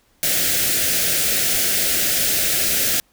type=band-stop noise; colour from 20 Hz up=white; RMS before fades=-19 dBFS; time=0.23-3 s; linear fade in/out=0 ms; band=720 to 1400 Hz; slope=48 dB/octave; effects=pink hiss -60 dBFS RMS until 3.12 s